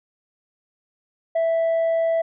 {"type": "tone", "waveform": "sine", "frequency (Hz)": 659, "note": "E5", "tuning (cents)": -1, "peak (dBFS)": -15, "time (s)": [1.35, 2.22], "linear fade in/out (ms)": 10, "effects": ["tanh soft clip ceiling -17 dBFS"]}